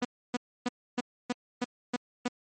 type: tone bursts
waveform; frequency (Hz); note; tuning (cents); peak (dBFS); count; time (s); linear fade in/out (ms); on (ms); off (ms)
sawtooth; 245.6; B3; -9; -23; 8; 0.02-2.282; 5; 29; 290
effects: MP3 32 kbps